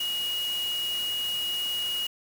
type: tone in noise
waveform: sine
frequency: 2886 Hz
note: F#7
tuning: 44 cents flat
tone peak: -27 dBFS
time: 0-2.07 s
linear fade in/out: 5 ms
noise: white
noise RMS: -39 dBFS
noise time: 0-2.07 s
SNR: +9 dB
effects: none